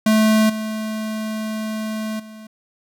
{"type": "tone with level steps", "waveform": "square", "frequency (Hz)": 217.4, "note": "A3", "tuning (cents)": -21, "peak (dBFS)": [-13, -24, -37], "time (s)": [0.06, 2.47], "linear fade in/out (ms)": 5, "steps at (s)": [0.49, 2.19], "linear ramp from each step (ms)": 10, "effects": []}